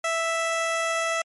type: tone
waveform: 15% pulse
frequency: 659.3 Hz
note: E5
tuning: in tune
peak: -17 dBFS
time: 0.04-1.22 s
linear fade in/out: 5 ms
effects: MP3 48 kbps